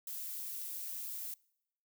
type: noise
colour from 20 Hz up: violet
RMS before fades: -42 dBFS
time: 0.07-1.34 s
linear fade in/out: 2 ms
effects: noise-tail reverb RT60 0.8 s tail -25 dB re dry